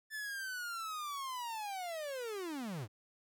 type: linear sweep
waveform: 45% pulse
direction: down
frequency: 1760 to 92.5 Hz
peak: -39 dBFS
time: 0.1-2.88 s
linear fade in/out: 50 ms
effects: none